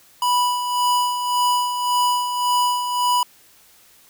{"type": "tone with tremolo", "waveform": "square", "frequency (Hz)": 984, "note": "B5", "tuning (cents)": -7, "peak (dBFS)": -16, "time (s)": [0.22, 3.23], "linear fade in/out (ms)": 2, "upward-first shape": "sine", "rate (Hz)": 1.8, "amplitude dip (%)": 55, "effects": ["white hiss -52 dBFS RMS until 4.09 s"]}